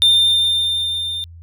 triangle tone with level ramp, 3606 Hz, A7, 42 cents sharp, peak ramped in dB -7 to -21 dBFS, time 0.02-1.24 s, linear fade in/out 0 ms, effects added 84 Hz sine -36 dBFS peak until 1.42 s

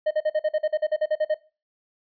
triangle tone bursts, 616 Hz, D#5, 17 cents flat, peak -17 dBFS, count 14, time 0.06-1.345 s, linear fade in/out 10 ms, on 50 ms, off 45 ms, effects noise-tail reverb RT60 0.3 s tail -17 dB re dry + resampled to 11025 Hz

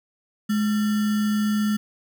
sine tone with sample-and-hold, 210.9 Hz, G#3, 27 cents sharp, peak -19 dBFS, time 0.49-1.77 s, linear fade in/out 10 ms, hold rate 1575 Hz, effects none

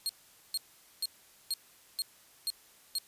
sawtooth tone bursts, 4257 Hz, C8, 29 cents sharp, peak -27 dBFS, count 7, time 0.06-2.984 s, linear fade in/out 0 ms, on 32 ms, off 450 ms, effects white hiss -60 dBFS RMS until 3.07 s + resampled to 32000 Hz

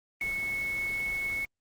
sine tone in noise, 2200 Hz, C#7, 14 cents flat, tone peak -29 dBFS, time 0.21-1.45 s, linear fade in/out 2 ms, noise pink, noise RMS -44 dBFS, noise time 0.21-1.45 s, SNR +12 dB, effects Opus 24 kbps

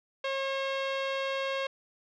sawtooth tone with low-pass filter, 541 Hz, C#5, 42 cents flat, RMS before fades -32 dBFS, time 0.24-1.67 s, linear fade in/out 5 ms, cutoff 3300 Hz, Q 1.8, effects none

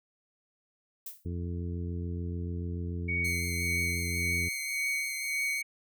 violet noise with exponential decay, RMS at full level -36 dBFS, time 1.06-1.27 s, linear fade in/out 5 ms, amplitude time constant 45 ms
harmonic tone, 86.9 Hz, F2, 8 cents flat, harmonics 1 / 2 / 3 / 4 / 5, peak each -33 / -39 / -43 / -45 / -47 dBFS, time 1.25-4.49 s, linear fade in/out 10 ms
sine tone with tremolo, 2239 Hz, C#7, 17 cents sharp, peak -28 dBFS, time 3.08-5.63 s, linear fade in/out 10 ms, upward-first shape sine, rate 1.8 Hz, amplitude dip 60%
10% pulse tone with vibrato, 2099 Hz, C7, 5 cents sharp, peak -27 dBFS, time 3.24-5.62 s, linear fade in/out 10 ms, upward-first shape sine, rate 5.6 Hz, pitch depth 13 cents each way
effects none

